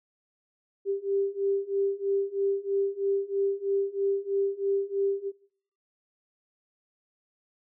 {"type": "beating tone pair", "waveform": "sine", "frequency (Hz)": [393.6, 396.7], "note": ["G4", "G4"], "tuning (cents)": [7, 21], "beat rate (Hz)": 3.1, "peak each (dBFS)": [-29, -28], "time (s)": [0.85, 5.32], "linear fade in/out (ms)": 50, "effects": ["noise-tail reverb RT60 0.6 s tail -20 dB re dry"]}